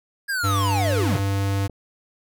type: linear sweep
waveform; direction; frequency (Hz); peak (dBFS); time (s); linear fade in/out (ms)
square; down; 1662 to 64.4; -23; 0.28-1.2; 20
type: tone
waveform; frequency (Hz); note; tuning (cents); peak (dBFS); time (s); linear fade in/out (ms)
square; 98.6; G2; +11; -21; 0.43-1.68; 20
type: click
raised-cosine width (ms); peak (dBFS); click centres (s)
2; -24; 1.697
effects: none